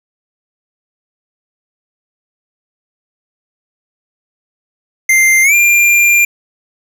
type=tone with pitch glide; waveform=square; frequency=2093 to 2390 Hz; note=C7 to D7; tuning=0 to +30 cents; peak=-7 dBFS; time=5.09-6.25 s; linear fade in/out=5 ms; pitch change=+230 cents; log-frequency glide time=5.43-5.54 s; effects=7-bit